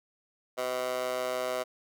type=tone with high-pass filter; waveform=15% pulse; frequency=126.7 Hz; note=B2; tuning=45 cents sharp; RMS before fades=-32 dBFS; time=0.57-1.64 s; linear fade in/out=20 ms; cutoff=640 Hz; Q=3.2; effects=none